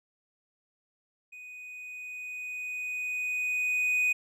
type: tone with level ramp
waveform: triangle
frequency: 2489 Hz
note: D#7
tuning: in tune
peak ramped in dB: -42 to -21 dBFS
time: 1.32-4.13 s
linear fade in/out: 10 ms
effects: none